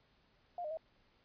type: tone with pitch steps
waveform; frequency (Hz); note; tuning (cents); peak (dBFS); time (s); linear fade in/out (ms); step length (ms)
sine; 703 / 610 / 641; F5 / D#5 / E5; +11 / -34 / -49; -38; 0.58-0.772; 2; 64
effects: pink hiss -71 dBFS RMS until 1.24 s + resampled to 11025 Hz